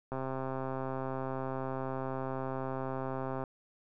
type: click train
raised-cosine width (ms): 1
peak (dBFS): -23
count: 439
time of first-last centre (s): 0.12-3.438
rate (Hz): 132
effects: none